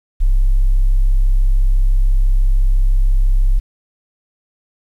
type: tone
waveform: sine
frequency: 33 Hz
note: C1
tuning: 16 cents sharp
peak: -7 dBFS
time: 0.2-3.6 s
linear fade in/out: 20 ms
effects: tanh soft clip ceiling -7 dBFS + 8-bit